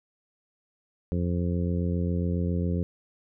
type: harmonic tone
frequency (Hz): 87.31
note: F2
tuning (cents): 0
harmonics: 1 / 2 / 3 / 4 / 5 / 6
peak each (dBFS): -27 / -28 / -35 / -38 / -37 / -40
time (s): 1.12-2.83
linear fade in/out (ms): 0
effects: none